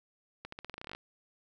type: accelerating click train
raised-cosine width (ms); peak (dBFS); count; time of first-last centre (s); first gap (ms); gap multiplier
0.3; -26; 14; 0.45-0.95; 74; 0.88
effects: none